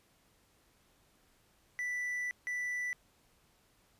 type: tone bursts at uneven times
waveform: triangle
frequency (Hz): 1975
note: B6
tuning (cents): 0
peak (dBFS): -32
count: 2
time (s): 1.79-2.31 / 2.47-2.93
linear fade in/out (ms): 0
effects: pink hiss -69 dBFS RMS until 3.99 s + resampled to 32000 Hz